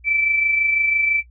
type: tone pair together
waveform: sine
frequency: 2323 / 2349 Hz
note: D7 / D7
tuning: -20 / 0 cents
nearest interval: unison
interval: 20 cents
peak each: -16 / -28 dBFS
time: 0.04-1.23 s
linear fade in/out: 50 ms
effects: noise-tail reverb RT60 0.1 s tail -21 dB re dry + added 60 Hz sine -45 dBFS peak until 1.3 s